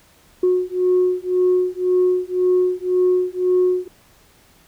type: beating tone pair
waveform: sine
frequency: 363.4 / 365.3 Hz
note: F#4 / F#4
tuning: -31 / -22 cents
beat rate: 1.9 Hz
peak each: -17 dBFS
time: 0.43-3.88 s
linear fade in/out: 5 ms
effects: tanh soft clip ceiling -9 dBFS + pink hiss -53 dBFS RMS until 4.67 s